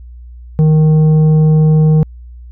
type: tone with tanh clipping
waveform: sine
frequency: 155.56 Hz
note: D#3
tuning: in tune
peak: -7 dBFS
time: 0.59-2.03 s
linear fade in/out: 0 ms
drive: 7 dB
effects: added 60 Hz sine -30 dBFS peak until 2.51 s